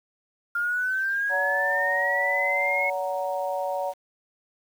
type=linear sweep; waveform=sine; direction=up; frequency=1400 to 2186 Hz; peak=-23 dBFS; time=0.55-2.9 s; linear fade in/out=5 ms
type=chord; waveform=sine; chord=F# major; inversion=second; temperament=equal with one note detuned; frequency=567.7 / 740 / 932.3 Hz; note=C#5 / F#5 / A#5; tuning=+41 / 0 / 0 cents; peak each=-28 / -30 / -32 dBFS; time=1.29-3.94 s; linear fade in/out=50 ms
effects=8-bit